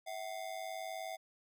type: ring-modulated tone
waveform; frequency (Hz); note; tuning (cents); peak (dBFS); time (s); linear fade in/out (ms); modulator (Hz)
square; 704; F5; +14; -38; 0.06-1.17; 20; 49.9
effects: none